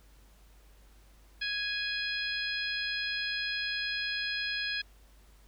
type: harmonic tone with a mistuned harmonic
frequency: 830.6 Hz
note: G#5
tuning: in tune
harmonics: 2 / 3 / 4 / 5 / 6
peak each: -35 / -37 / -38 / -39 / -40 dBFS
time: 1.41-4.82 s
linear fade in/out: 10 ms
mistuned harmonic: 6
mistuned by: +17 cents
effects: added 50 Hz sine -56 dBFS peak until 5.47 s + pink hiss -64 dBFS RMS until 5.47 s